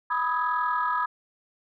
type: chord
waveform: sine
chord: E major seventh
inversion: second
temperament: equal with one note detuned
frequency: 987.8 / 1244.5 / 1285.4 / 1661.2 Hz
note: B5 / D#6 / E6 / G#6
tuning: 0 / 0 / -44 / 0 cents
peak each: -26 / -28 / -31 / -31 dBFS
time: 0.1-1.06 s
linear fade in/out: 10 ms
effects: tanh soft clip ceiling -14 dBFS